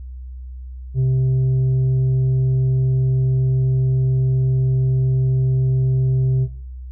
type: tone with tanh clipping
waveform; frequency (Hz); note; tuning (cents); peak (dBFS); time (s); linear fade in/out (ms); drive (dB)
sine; 130.3; C3; -7; -15; 0.94-6.48; 50; 3
effects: noise-tail reverb RT60 0.5 s tail -17 dB re dry + added 63 Hz sine -30 dBFS peak until 6.91 s